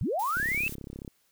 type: linear sweep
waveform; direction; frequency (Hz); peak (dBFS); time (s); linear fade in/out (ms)
sine; up; 73.6 to 2697; -26; 0.01-0.68; 0
type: noise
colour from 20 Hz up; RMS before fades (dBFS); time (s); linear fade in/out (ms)
blue; -42; 0.19-0.75; 5
type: click train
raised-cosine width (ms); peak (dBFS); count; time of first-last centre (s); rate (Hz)
3; -27; 25; 0.37-1.078; 33.9
effects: white hiss -69 dBFS RMS until 1.31 s